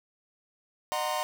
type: chord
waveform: 45% pulse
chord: C half-diminished seventh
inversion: first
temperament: equal with one note detuned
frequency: 610.2 / 740 / 932.3 / 1046.5 Hz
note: Eb5 / Gb5 / Bb5 / C6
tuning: -34 / 0 / 0 / 0 cents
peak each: -34 dBFS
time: 0.92-1.23 s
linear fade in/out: 0 ms
effects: none